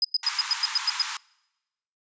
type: tone bursts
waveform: sine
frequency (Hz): 5010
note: D#8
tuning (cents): +11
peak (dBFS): -19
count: 9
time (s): 0.02-1.021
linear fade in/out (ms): 2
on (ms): 25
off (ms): 97
type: high-pass noise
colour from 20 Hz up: pink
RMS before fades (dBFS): -32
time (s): 0.23-1.17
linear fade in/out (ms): 2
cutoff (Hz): 870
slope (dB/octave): 96
effects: noise-tail reverb RT60 1.0 s tail -25 dB re dry + resampled to 16000 Hz